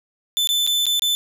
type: tone with dropouts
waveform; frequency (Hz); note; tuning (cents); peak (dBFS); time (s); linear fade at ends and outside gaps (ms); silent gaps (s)
40% pulse; 3520; A7; 0; -16; 0.37-1.15; 0; 0.473-0.49 / 0.666-0.674 / 0.856-0.866 / 0.995-1.021
effects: none